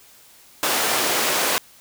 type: high-pass noise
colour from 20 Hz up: pink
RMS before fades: -21 dBFS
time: 0.63-1.58 s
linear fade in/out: 0 ms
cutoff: 420 Hz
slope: 12 dB/octave
effects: white hiss -50 dBFS RMS until 1.8 s